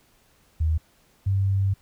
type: tone pair in turn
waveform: sine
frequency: 79 / 97.53 Hz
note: D#2 / G2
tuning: +27 / -8 cents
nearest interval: major third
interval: 365 cents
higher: second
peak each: -19 dBFS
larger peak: neither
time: 0.6-0.78 / 1.26-1.74 s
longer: second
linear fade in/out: 10 ms
effects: pink hiss -61 dBFS RMS until 1.81 s